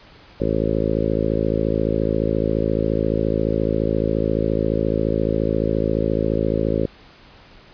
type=harmonic tone; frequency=54.4 Hz; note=A1; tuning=19 cents flat; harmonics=1 / 2 / 3 / 4 / 5 / 6 / 7 / 8 / 9 / 10; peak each=-27 / -27 / -27 / -27 / -27 / -27 / -27 / -27 / -27 / -27 dBFS; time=0.4-6.86 s; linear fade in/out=5 ms; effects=pink hiss -47 dBFS RMS until 7.73 s + resampled to 11025 Hz